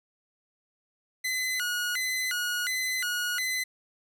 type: tone with vibrato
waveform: sawtooth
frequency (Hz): 1714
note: A6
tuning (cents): -46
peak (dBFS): -24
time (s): 1.24-3.64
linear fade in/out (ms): 10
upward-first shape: square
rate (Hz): 1.4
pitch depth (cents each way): 290
effects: none